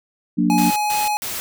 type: chord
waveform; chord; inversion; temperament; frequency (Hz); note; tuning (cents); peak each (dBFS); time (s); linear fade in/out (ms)
sine; Gb augmented; none; equal with one note detuned; 180.88 / 233.1 / 293.7; Gb3 / Bb3 / D4; -39 / 0 / 0; -19; 0.37-0.71; 20
type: tone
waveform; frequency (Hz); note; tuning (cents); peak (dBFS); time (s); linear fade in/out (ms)
square; 840; G#5; +19; -19; 0.5-1.17; 0
type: noise bursts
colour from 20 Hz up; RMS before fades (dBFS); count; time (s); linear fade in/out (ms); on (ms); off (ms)
white; -27; 3; 0.58-1.4; 0; 180; 140
effects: none